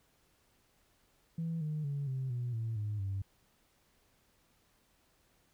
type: tone with pitch steps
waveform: sine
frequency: 164.81 / 152.89 / 141.83 / 131.57 / 122.05 / 113.22 / 105.03 / 97.43 Hz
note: E3 / D#3 / C#3 / C3 / B2 / A2 / G#2 / G2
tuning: 0 / -30 / +40 / +10 / -20 / +50 / +20 / -10 cents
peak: -32 dBFS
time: 1.38-3.22 s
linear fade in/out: 5 ms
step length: 230 ms
effects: tanh soft clip ceiling -30 dBFS + pink hiss -71 dBFS RMS until 5.53 s